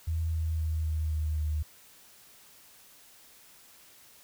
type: tone with pitch steps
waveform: sine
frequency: 81.3 / 80.27 / 79.26 / 78.26 / 77.27 / 76.3 Hz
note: E2 / E2 / D#2 / D#2 / D#2 / D#2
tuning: -23 / -45 / +33 / +11 / -11 / -33 cents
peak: -27 dBFS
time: 0.07-1.63 s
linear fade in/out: 10 ms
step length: 260 ms
effects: white hiss -56 dBFS RMS until 4.23 s